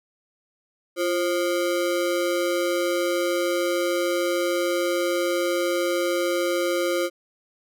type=ring-modulated tone; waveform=square; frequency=440 Hz; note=A4; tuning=in tune; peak=-19 dBFS; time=0.96-7.1 s; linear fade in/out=50 ms; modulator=93.4 Hz; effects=none